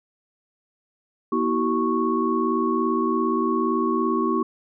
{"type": "tone cluster", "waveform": "sine", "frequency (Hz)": [240.3, 323.7, 381.2, 1104], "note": ["B3", "E4", "G4", "C#6"], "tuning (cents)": [-47, -31, -48, -7], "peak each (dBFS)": -25, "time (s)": [1.32, 4.43], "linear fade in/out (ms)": 5, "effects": []}